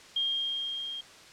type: tone with level ramp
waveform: sine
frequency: 3219 Hz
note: G7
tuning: 45 cents sharp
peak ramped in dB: -25 to -35 dBFS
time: 0.16-1.01 s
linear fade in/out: 5 ms
effects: white hiss -51 dBFS RMS until 1.32 s + low-pass 6000 Hz 12 dB/octave